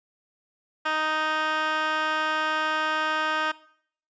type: tone with band-pass filter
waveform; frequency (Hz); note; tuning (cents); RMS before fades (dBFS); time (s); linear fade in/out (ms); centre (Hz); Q
15% pulse; 311.1; D#4; 0; -26; 0.85-3.52; 10; 1800; 2.3
effects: noise-tail reverb RT60 0.6 s tail -19 dB re dry + resampled to 16000 Hz